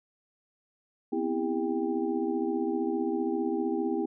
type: tone cluster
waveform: sine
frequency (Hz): 248.6 / 263.9 / 328.4 / 401.4 / 792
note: B3 / C4 / E4 / G4 / G5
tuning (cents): +12 / +15 / -6 / +41 / +18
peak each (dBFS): -33 / -36 / -30 / -32 / -39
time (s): 1.12-4.06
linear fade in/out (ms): 10
effects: none